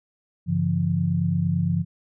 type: tone cluster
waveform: sine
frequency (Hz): 97.8 / 141.3 / 170.2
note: G2 / C#3 / F3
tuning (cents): -4 / +34 / -44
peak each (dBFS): -26 / -26 / -22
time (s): 0.46-1.85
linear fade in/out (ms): 50
effects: none